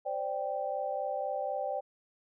sine chord, C suspended second, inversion none, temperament equal, 523.3 / 587.3 / 784 Hz, C5 / D5 / G5, 0 / 0 / 0 cents, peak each -37 / -35 / -35 dBFS, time 0.05-1.81 s, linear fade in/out 20 ms, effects none

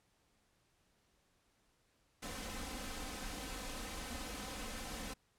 pink noise with comb filter, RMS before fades -44 dBFS, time 2.22-5.14 s, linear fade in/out 10 ms, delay 3.9 ms, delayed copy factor +0.7, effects pink hiss -75 dBFS RMS until 5.38 s + low-pass 11000 Hz 12 dB/octave

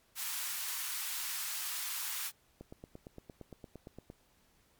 white high-pass noise, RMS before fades -38 dBFS, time 0.15-2.32 s, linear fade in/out 50 ms, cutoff 930 Hz, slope 24 dB/octave
click train, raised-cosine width 2 ms, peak -33 dBFS, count 14, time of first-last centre 2.61-4.101 s, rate 8.72 Hz
effects pink hiss -69 dBFS RMS until 4.79 s + MP3 96 kbps

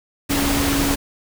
sine tone in noise, 280.1 Hz, C#4, 18 cents sharp, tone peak -20 dBFS, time 0.29-0.96 s, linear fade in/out 20 ms, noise pink, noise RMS -21 dBFS, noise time 0.29-0.96 s, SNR -2 dB, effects none

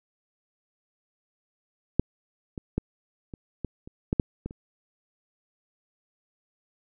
clicks, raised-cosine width 3 ms, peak -6 / -22 / -12 / -25 / -17 / -29 / -11 / -7 / -19 / -29 dBFS, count 10, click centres 1.996 / 2.578 / 2.78 / 3.338 / 3.647 / 3.875 / 4.129 / 4.198 / 4.46 / 4.509 s, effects none

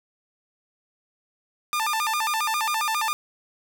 sawtooth tone with vibrato, 1035 Hz, C6, 19 cents flat, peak -19 dBFS, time 1.73-3.13 s, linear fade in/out 0 ms, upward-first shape square, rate 7.4 Hz, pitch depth 270 cents each way, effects none

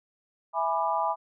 sine chord, E dominant seventh, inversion none, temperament equal with one note detuned, 659.3 / 830.6 / 987.8 / 1189 Hz, E5 / G#5 / B5 / D6, 0 / 0 / 0 / +21 cents, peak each -31 / -29 / -28 / -32 dBFS, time 0.53-1.16 s, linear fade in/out 50 ms, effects none

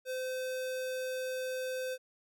square tone, 514 Hz, C5, 31 cents flat, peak -35 dBFS, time 0.05-1.98 s, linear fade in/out 50 ms, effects none

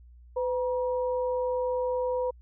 sine tone pair together, 504 / 955 Hz, B4 / A#5, +35 / +42 cents, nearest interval major seventh, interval 1107 cents, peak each -26 / -34 dBFS, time 0.36-2.31 s, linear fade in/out 10 ms, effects added 60 Hz sine -49 dBFS peak until 2.41 s

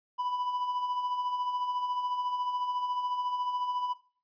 triangle tone with tremolo, 991 Hz, B5, 6 cents sharp, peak -26 dBFS, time 0.18-3.94 s, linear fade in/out 20 ms, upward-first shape sine, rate 14 Hz, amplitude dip 45%, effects noise-tail reverb RT60 0.4 s tail -17 dB re dry + resampled to 11025 Hz

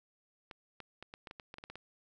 clicks, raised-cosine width 0.3 ms, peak -30 dBFS, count 12, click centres 0.512 / 0.803 / 1.026 / 1.139 / 1.272 / 1.311 / 1.398 / 1.541 / 1.584 / 1.639 / 1.7 / 1.756 s, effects none

